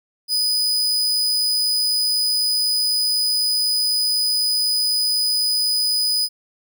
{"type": "tone", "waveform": "40% pulse", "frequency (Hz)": 4978, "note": "D#8", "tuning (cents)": 0, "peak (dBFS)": -16, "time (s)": [0.28, 6.29], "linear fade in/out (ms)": 50, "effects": []}